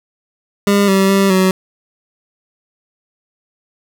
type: tone with pitch steps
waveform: 25% pulse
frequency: 201.5 / 193.3 / 195.8 / 187.6 Hz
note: G3 / G3 / G3 / F#3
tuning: +48 / -24 / -2 / +24 cents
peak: -6 dBFS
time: 0.67-1.51 s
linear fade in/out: 2 ms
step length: 210 ms
effects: none